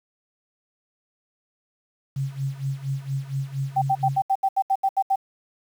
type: tone with tremolo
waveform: sine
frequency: 136.4 Hz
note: C#3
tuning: 28 cents flat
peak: -22 dBFS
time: 2.16-4.22 s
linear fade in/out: 5 ms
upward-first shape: sine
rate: 4.3 Hz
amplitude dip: 85%
type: tone bursts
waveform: sine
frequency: 777 Hz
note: G5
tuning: 16 cents flat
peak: -17 dBFS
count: 11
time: 3.76-5.159 s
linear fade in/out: 10 ms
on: 59 ms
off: 75 ms
effects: 8-bit